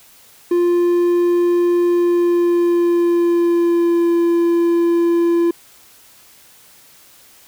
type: tone with pitch glide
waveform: triangle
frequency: 349.2 to 340.8 Hz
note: F4 to F4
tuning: 0 to -42 cents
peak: -10 dBFS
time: 0.51-5.51 s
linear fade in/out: 5 ms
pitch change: -42 cents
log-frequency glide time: 1.88-4.13 s
effects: white hiss -47 dBFS RMS until 7.47 s